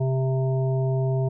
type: harmonic tone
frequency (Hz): 131.7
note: C3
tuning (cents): +12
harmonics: 1 / 3 / 5 / 7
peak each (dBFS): -21 / -29 / -32 / -41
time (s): 0-1.29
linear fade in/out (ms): 10
effects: none